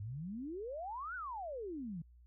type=exponential two-way sweep; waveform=sine; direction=up then down; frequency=95.6 to 1527 to 154.3 Hz; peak=-40 dBFS; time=0-2.02 s; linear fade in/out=5 ms; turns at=1.15 s; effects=added 60 Hz sine -58 dBFS peak until 2.26 s